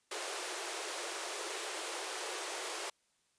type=high-pass noise; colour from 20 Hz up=pink; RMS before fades=-40 dBFS; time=0.11-2.9 s; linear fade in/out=5 ms; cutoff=340 Hz; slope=96 dB/octave; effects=white hiss -75 dBFS RMS until 3.38 s + resampled to 22050 Hz